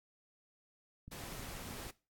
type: click train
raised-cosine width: 5 ms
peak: -37 dBFS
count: 6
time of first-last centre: 1.08-1.867 s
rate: 6.35 Hz
type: noise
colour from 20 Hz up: pink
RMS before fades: -47 dBFS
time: 1.11-1.91 s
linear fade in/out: 10 ms
effects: noise-tail reverb RT60 0.3 s tail -19 dB re dry + AAC 64 kbps